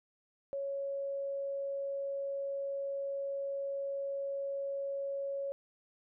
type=tone; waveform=sine; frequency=554.4 Hz; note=C#5; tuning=in tune; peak=-34 dBFS; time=0.53-5.52 s; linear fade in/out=0 ms; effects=none